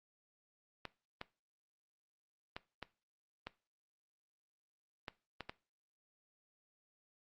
clicks, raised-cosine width 0.3 ms, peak -26 dBFS, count 8, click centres 0.853 / 1.214 / 2.565 / 2.827 / 3.47 / 5.082 / 5.407 / 5.495 s, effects noise-tail reverb RT60 0.3 s tail -18 dB re dry + Opus 48 kbps

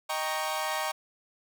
sawtooth chord, Eb dominant seventh, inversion none, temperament equal, 622.3 / 784 / 932.3 / 1108.7 Hz, Eb5 / G5 / Bb5 / Db6, 0 / 0 / 0 / 0 cents, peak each -31 dBFS, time 0.09-0.92 s, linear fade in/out 10 ms, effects none

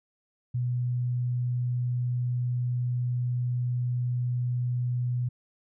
sine tone, 123.2 Hz, B2, 4 cents flat, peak -25 dBFS, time 0.54-5.29 s, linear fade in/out 10 ms, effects none

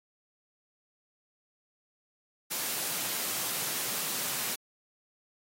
white high-pass noise, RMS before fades -33 dBFS, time 2.5-4.56 s, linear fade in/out 20 ms, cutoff 110 Hz, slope 96 dB/octave, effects AAC 48 kbps

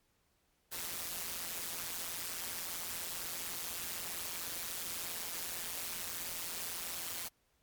white noise with amplitude modulation, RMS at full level -37 dBFS, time 0.71-7.29 s, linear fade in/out 20 ms, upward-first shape sine, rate 172 Hz, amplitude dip 85%, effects pink hiss -75 dBFS RMS until 7.62 s + MP3 96 kbps

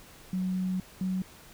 sine tone pair in turn, 185.4 / 186.69 Hz, F#3 / F#3, +4 / +16 cents, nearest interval unison, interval 12 cents, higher second, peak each -27 dBFS, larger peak neither, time 0.33-0.8 / 1.01-1.22 s, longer first, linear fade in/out 2 ms, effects pink hiss -52 dBFS RMS until 1.53 s

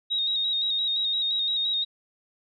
sine tone with vibrato, 3766 Hz, A#7, 17 cents sharp, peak -23 dBFS, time 0.1-1.85 s, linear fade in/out 20 ms, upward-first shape square, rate 5.8 Hz, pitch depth 31 cents each way, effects none

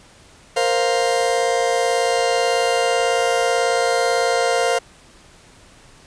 40% pulse chord, Bb suspended second, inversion none, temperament just, 466.2 / 524.4 / 699.2 Hz, Bb4 / C5 / F5, 0 / +4 / +2 cents, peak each -20 dBFS, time 0.56-4.79 s, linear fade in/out 10 ms, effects pink hiss -48 dBFS RMS until 6.06 s + resampled to 22050 Hz

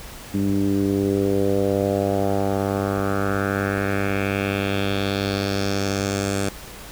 10% pulse tone with low-pass filter sweep, 98.8 Hz, G2, 14 cents sharp, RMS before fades -22 dBFS, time 0.34-6.49 s, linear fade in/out 5 ms, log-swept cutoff 250 to 8600 Hz, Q 2.6, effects added 50 Hz sine -45 dBFS peak until 6.91 s + pink hiss -39 dBFS RMS until 6.91 s

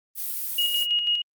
violet noise, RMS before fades -30 dBFS, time 0.15-0.87 s, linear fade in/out 50 ms
sine tone with tremolo, 2877 Hz, F#7, 49 cents flat, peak -19 dBFS, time 0.58-1.22 s, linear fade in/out 5 ms, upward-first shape square, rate 6.1 Hz, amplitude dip 45%
effects Opus 32 kbps

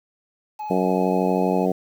triangle tone with vibrato, 846 Hz, G#5, 32 cents sharp, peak -26 dBFS, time 0.59-1.66 s, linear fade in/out 10 ms, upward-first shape triangle, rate 17 Hz, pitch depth 22 cents each way
harmonic tone, 92.5 Hz, F#2, in tune, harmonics 2 / 3 / 4 / 5 / 6 / 7 / 8, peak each -23 / -26 / -26 / -25 / -29 / -27 / -29 dBFS, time 0.7-1.72 s, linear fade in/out 5 ms
effects 8-bit

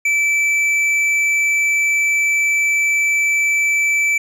sine tone with hard clipping, 2318 Hz, D7, 23 cents flat, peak -15 dBFS, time 0.05-4.18 s, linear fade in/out 5 ms, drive 6 dB, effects none

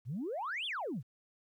sine exponential two-way sweep, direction up then down, 103.8 to 3575 to 103.8 Hz, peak -34 dBFS, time 0.05-1.03 s, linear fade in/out 50 ms, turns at 0.66 s, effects tanh soft clip ceiling -31 dBFS + 12-bit

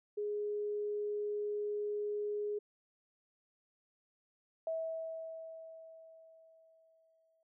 sine tone, 415.7 Hz, G#4, 2 cents sharp, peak -34 dBFS, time 0.17-2.59 s, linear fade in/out 10 ms
sine tone with exponential decay, 649 Hz, E5, 27 cents flat, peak -33 dBFS, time 4.67-7.43 s, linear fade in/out 2 ms, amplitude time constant 600 ms
effects none

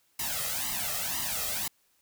white noise with flanger, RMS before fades -32 dBFS, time 0.19-1.68 s, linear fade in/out 5 ms, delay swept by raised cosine 1 to 1.58 ms, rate 2 Hz, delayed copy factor +0.95, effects white hiss -69 dBFS RMS until 2.01 s

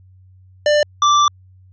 square tone pair in turn, 594 / 1172.3 Hz, D5 / D6, +20 / -3 cents, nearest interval octave, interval 1177 cents, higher second, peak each -12 / -11 dBFS, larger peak second, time 0.66-0.83 / 1.02-1.28 s, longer second, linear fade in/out 2 ms, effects added 93 Hz sine -44 dBFS peak until 1.72 s + resampled to 16000 Hz

